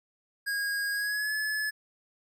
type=tone with pitch glide; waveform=square; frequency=1636 to 1717.3 Hz; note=G#6 to A6; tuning=-26 to -43 cents; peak=-29 dBFS; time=0.46-1.71 s; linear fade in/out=20 ms; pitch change=+83 cents; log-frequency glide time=0.91-1.33 s; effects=none